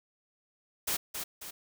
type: noise with echo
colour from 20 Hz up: white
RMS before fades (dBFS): -31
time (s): 0.87-0.97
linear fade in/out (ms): 10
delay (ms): 270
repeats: 2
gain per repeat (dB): -6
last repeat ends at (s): 1.51
effects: none